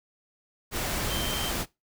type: tone in noise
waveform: sine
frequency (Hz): 3130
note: G7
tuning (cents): -3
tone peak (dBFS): -33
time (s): 1.07-1.53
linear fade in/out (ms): 50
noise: pink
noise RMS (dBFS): -30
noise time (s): 0.71-1.66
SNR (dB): -6
effects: noise-tail reverb RT60 0.2 s tail -20 dB re dry